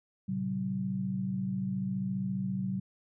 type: tone cluster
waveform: sine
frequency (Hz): 114.8 / 135.5 / 190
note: A#2 / C#3 / F#3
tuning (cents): -26 / -39 / +46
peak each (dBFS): -40 / -38 / -31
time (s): 0.28-2.8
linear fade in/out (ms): 10
effects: none